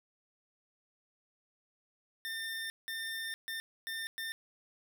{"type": "tone bursts at uneven times", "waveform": "25% pulse", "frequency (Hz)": 1804, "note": "A6", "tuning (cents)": 43, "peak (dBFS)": -33, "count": 5, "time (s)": [[2.25, 2.7], [2.88, 3.34], [3.48, 3.6], [3.87, 4.07], [4.18, 4.32]], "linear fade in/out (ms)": 0, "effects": []}